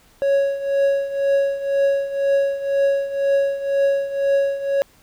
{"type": "tone with tremolo", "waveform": "triangle", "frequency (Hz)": 554.4, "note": "C#5", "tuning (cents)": 0, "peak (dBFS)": -11, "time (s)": [0.22, 4.82], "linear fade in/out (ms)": 0, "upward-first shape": "triangle", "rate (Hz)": 2, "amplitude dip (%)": 80, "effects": ["pink hiss -54 dBFS RMS until 5.02 s"]}